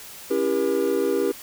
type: chord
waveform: triangle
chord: C# diminished seventh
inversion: none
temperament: just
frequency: 277.2 / 332.6 / 399.1 / 479 Hz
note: C#4 / E4 / G4 / Bb4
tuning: 0 / +16 / +31 / +47 cents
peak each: -26 / -26 / -21 / -23 dBFS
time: 0.3-1.32 s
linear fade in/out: 10 ms
effects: white hiss -41 dBFS RMS until 1.42 s